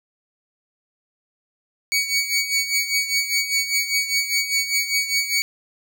20% pulse tone with tremolo, 2249 Hz, C#7, 24 cents sharp, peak -12 dBFS, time 1.92-5.42 s, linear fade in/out 0 ms, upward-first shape sine, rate 5 Hz, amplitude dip 70%, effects none

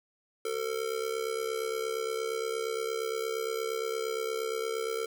square tone with amplitude modulation, 450.1 Hz, A4, 39 cents sharp, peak -28 dBFS, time 0.45-5.06 s, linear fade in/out 5 ms, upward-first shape sine, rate 68.6 Hz, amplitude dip 75%, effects none

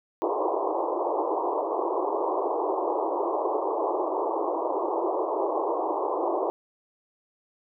pink band-pass noise, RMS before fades -27 dBFS, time 0.22-6.5 s, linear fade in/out 0 ms, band 320 to 1100 Hz, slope 96 dB/octave, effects none

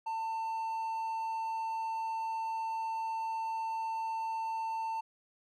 triangle tone, 896 Hz, A5, 31 cents sharp, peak -31 dBFS, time 0.06-5.01 s, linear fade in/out 10 ms, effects none

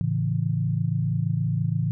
sine chord, A major, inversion none, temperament equal, 110 / 138.59 / 164.81 Hz, A2 / C#3 / E3, 0 / 0 / 0 cents, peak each -26 dBFS, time 0.01-1.91 s, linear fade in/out 0 ms, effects none

